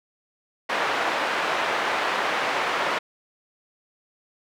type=band-pass noise; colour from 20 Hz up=pink; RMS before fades=-25 dBFS; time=0.69-2.99 s; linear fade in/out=10 ms; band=620 to 2300 Hz; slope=12 dB/octave; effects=none